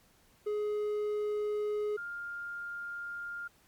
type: tone pair in turn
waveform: triangle / sine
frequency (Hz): 419.4 / 1404.6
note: G#4 / F6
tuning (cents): +17 / +10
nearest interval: octave + major sixth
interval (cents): 2093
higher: second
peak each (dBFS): -28 / -37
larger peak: first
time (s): 0.46-1.97 / 1.97-3.48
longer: neither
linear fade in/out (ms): 10
effects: pink hiss -65 dBFS RMS until 3.67 s + MP3 96 kbps